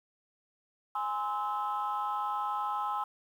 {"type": "chord", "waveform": "sine", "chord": "Ab augmented", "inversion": "none", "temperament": "just", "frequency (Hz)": [830.6, 1038.3, 1297.8], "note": ["Ab5", "C6", "E6"], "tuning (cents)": [0, -14, -27], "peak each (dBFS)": [-33, -34, -34], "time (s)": [0.95, 3.04], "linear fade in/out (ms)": 5, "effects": ["tanh soft clip ceiling -24 dBFS", "10-bit"]}